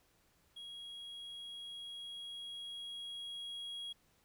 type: tone with level ramp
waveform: triangle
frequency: 3300 Hz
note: G#7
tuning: 12 cents flat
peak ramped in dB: -45 to -40 dBFS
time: 0.56-3.93 s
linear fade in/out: 10 ms
effects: pink hiss -72 dBFS RMS until 4.24 s